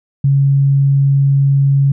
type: tone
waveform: sine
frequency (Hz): 138.59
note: C#3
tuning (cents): 0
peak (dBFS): -8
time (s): 0.24-1.92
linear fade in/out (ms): 5
effects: none